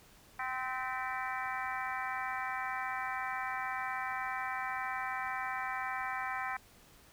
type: harmonic tone with a mistuned harmonic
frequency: 258.1 Hz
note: C4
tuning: 23 cents flat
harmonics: 3 / 4 / 5 / 6 / 7 / 8 / 9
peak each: -40 / -41 / -42 / -43 / -43 / -44 / -45 dBFS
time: 0.39-6.57 s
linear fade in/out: 5 ms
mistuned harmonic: 8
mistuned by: -71 cents
effects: pink hiss -60 dBFS RMS until 7.12 s